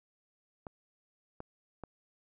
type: clicks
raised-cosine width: 1 ms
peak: -28 dBFS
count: 3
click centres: 0.668 / 1.404 / 1.837 s
effects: none